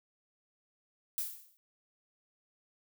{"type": "noise with exponential decay", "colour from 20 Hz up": "violet", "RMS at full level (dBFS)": -32, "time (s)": [1.18, 1.57], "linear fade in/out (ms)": 0, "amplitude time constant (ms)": 84, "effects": []}